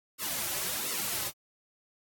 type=noise with flanger; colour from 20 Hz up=white; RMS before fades=-33 dBFS; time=0.18-1.32 s; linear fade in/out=50 ms; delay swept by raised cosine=1.2 to 4.4 ms; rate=1.4 Hz; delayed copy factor=-1; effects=AAC 64 kbps